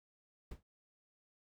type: noise with exponential decay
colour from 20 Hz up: brown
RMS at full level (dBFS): -42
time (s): 0.51-0.63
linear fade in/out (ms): 5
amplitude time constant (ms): 26
effects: none